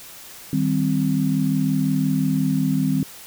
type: chord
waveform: sine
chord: C minor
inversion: first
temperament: equal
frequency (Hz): 155.56 / 196 / 261.6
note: Eb3 / G3 / C4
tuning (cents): 0 / 0 / 0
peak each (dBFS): -22 / -23 / -21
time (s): 0.53-3.03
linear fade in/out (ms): 2
effects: white hiss -41 dBFS RMS until 3.26 s